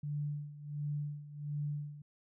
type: tone with tremolo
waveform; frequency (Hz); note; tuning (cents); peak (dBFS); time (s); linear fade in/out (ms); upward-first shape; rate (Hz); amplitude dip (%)
sine; 146.83; D3; 0; -33; 0.03-2.02; 5; sine; 1.4; 80
effects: none